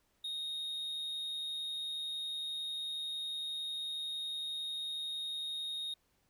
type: tone with amplitude modulation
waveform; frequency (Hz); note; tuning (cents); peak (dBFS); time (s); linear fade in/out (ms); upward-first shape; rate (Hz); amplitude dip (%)
triangle; 3723; A#7; -3; -34; 0.24-5.94; 5; sine; 151; 30
effects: pink hiss -75 dBFS RMS until 6.29 s